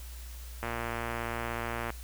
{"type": "click train", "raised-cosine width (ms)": 0.5, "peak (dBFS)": -19, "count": 150, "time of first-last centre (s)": [0.63, 1.904], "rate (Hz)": 117, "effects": ["added 60 Hz sine -41 dBFS peak until 2.03 s", "white hiss -51 dBFS RMS until 2.03 s"]}